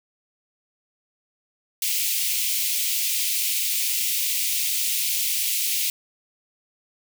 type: high-pass noise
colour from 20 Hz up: white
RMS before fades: -24 dBFS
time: 1.82-5.9 s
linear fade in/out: 2 ms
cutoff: 2200 Hz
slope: 48 dB/octave
effects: none